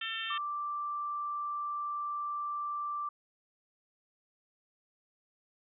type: harmonic tone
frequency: 448.1 Hz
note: A4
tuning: 32 cents sharp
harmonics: 3 / 4 / 5 / 6 / 7 / 8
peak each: -43 / -40 / -49 / -41 / -39 / -44 dBFS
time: 0.01-0.38 s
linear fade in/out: 5 ms
type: tone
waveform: sine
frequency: 1174.7 Hz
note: D6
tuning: in tune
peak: -33 dBFS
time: 0.3-3.09 s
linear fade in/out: 5 ms
effects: none